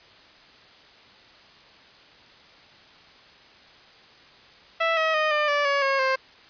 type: tone with pitch steps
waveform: 15% pulse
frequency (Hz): 659.3 / 638.7 / 618.7 / 599.4 / 580.6 / 562.5 / 544.9 / 527.8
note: E5 / D#5 / D#5 / D5 / D5 / C#5 / C#5 / C5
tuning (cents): 0 / +45 / -10 / +35 / -20 / +25 / -30 / +15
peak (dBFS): -14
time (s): 4.8-6.16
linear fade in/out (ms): 10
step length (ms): 170
effects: white hiss -51 dBFS RMS until 6.49 s + resampled to 11025 Hz